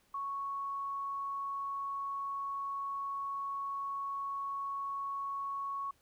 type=tone; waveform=sine; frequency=1108.7 Hz; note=C#6; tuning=in tune; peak=-35 dBFS; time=0.14-5.91 s; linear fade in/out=5 ms; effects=pink hiss -70 dBFS RMS until 6.01 s